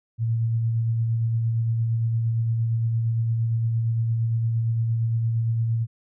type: tone with tremolo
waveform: sine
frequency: 114.4 Hz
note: A#2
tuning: 32 cents flat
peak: -19 dBFS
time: 0.18-5.87 s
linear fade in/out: 50 ms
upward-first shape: sine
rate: 8.7 Hz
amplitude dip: 25%
effects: none